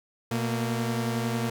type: tone pair together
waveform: sawtooth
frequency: 120.3 / 229.6 Hz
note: B2 / A#3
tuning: -45 / -26 cents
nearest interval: major seventh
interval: 1119 cents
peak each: -25 dBFS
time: 0.31-1.5 s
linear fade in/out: 5 ms
effects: none